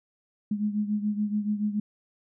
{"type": "beating tone pair", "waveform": "sine", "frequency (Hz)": [207.7, 214.7], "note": ["G#3", "A3"], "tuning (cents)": [0, -42], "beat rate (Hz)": 7, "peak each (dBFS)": [-26, -31], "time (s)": [0.51, 1.8], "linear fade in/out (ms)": 5, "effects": []}